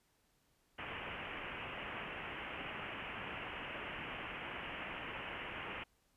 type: low-pass noise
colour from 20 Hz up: white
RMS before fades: -45 dBFS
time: 0.78-5.84 s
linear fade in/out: 10 ms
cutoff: 3000 Hz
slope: 96 dB/octave
effects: pink hiss -75 dBFS RMS until 6.16 s + resampled to 32000 Hz